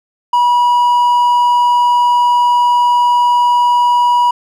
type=tone; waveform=triangle; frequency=970 Hz; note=B5; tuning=31 cents flat; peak=-6 dBFS; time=0.33-4.31 s; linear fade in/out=5 ms; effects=none